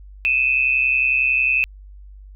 sine tone pair together, 2506 / 2637 Hz, D#7 / E7, +12 / 0 cents, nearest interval minor second, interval 88 cents, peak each -18 dBFS, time 0.25-1.64 s, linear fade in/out 0 ms, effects added 49 Hz sine -38 dBFS peak until 2.35 s

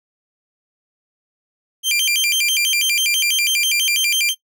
sawtooth tone with vibrato, 2735 Hz, F7, 37 cents flat, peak -12 dBFS, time 1.83-4.35 s, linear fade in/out 50 ms, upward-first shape square, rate 6.1 Hz, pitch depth 240 cents each way, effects noise-tail reverb RT60 0.1 s tail -18 dB re dry

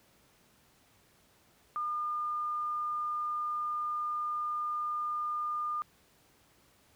sine tone, 1210 Hz, D#6, 49 cents flat, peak -31 dBFS, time 1.76-5.82 s, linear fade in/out 0 ms, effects pink hiss -65 dBFS RMS until 6.95 s + high-pass 60 Hz 12 dB/octave

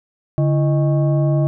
sine tone with frequency modulation, 144.4 Hz, D3, 29 cents flat, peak -13 dBFS, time 0.38-1.47 s, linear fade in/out 0 ms, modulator 478 Hz, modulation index 0.68, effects none

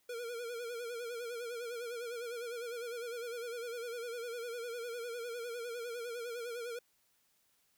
square tone with vibrato, 473.6 Hz, A#4, 27 cents sharp, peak -40 dBFS, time 0.09-6.79 s, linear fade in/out 5 ms, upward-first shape sine, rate 9.9 Hz, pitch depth 69 cents each way, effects white hiss -74 dBFS RMS until 7.77 s

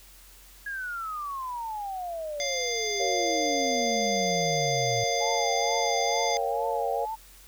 sine exponential sweep, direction down, 1668 to 114.1 Hz, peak -31 dBFS, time 0.66-5.04 s, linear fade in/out 5 ms
harmonic tone, 698.5 Hz, F5, in tune, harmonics 1 / 3 / 5 / 7 / 9, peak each -38 / -33 / -35 / -34 / -34 dBFS, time 2.4-6.37 s, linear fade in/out 0 ms
sine chord, Bb minor, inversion none, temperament equal, 466.2 / 554.4 / 698.5 Hz, Bb4 / Db5 / F5, 0 / 0 / 0 cents, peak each -31 dBFS, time 2.99-7.06 s, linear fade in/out 20 ms
sine tone with vibrato, 830.6 Hz, G#5, in tune, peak -30 dBFS, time 5.2-7.16 s, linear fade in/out 20 ms, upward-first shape triangle, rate 2.2 Hz, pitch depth 130 cents each way
effects added 45 Hz sine -53 dBFS peak until 7.47 s + white hiss -53 dBFS RMS until 7.47 s

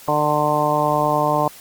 harmonic tone, 149.7 Hz, D3, 33 cents sharp, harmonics 1 / 2 / 3 / 4 / 5 / 6 / 7, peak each -26 / -26 / -27 / -21 / -23 / -22 / -22 dBFS, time 0.08-1.48 s, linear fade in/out 2 ms, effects white hiss -42 dBFS RMS until 1.6 s + Opus 48 kbps

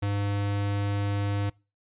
square tone, 101.2 Hz, G#2, 44 cents flat, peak -26 dBFS, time 0.02-1.5 s, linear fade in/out 10 ms, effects noise-tail reverb RT60 0.3 s tail -24 dB re dry + resampled to 8000 Hz

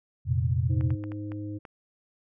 sine chord, F suspended fourth, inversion none, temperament equal with one note detuned, 87.31 / 116.07 / 130.81 Hz, F2 / Bb2 / C3, 0 / -7 / 0 cents, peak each -27 dBFS, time 0.25-0.97 s, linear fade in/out 50 ms
harmonic tone, 103.83 Hz, G#2, in tune, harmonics 1 / 3 / 5, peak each -35 / -35 / -48 dBFS, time 0.69-1.59 s, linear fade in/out 20 ms
clicks, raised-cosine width 0.5 ms, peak -28 dBFS, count 6, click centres 0.81 / 0.905 / 1.039 / 1.119 / 1.319 / 1.652 s
effects none

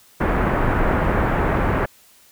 pink low-pass noise, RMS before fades -19 dBFS, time 0.2-1.86 s, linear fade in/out 10 ms, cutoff 1800 Hz, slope 24 dB/octave, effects white hiss -52 dBFS RMS until 2.31 s

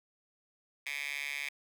10% pulse tone with high-pass filter, 142.6 Hz, C#3, 49 cents sharp, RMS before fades -38 dBFS, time 0.86-1.49 s, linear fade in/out 5 ms, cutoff 2300 Hz, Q 4.5, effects none

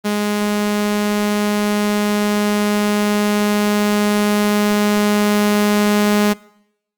sawtooth tone with level ramp, 207.7 Hz, G#3, in tune, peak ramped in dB -12 to -8 dBFS, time 0.04-6.34 s, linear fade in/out 20 ms, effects noise-tail reverb RT60 0.8 s tail -23 dB re dry + Opus 32 kbps

